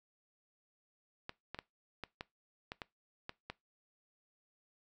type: clicks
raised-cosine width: 0.3 ms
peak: -25 dBFS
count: 9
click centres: 1.294 / 1.546 / 1.589 / 2.037 / 2.209 / 2.719 / 2.818 / 3.294 / 3.5 s
effects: noise-tail reverb RT60 0.2 s tail -21 dB re dry